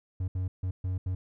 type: tone bursts at uneven times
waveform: triangle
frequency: 92.4 Hz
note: F#2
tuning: 2 cents flat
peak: -26 dBFS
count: 5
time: 0.2-0.28 / 0.35-0.48 / 0.63-0.71 / 0.84-0.98 / 1.06-1.15 s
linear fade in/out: 5 ms
effects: none